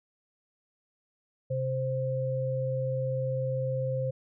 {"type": "tone pair together", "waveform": "sine", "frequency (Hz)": [130.82, 523.3], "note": ["C3", "C5"], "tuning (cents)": [0, 0], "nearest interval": "2 octaves", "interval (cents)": 2400, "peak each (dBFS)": [-30, -30], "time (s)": [1.5, 4.11], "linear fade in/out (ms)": 10, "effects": []}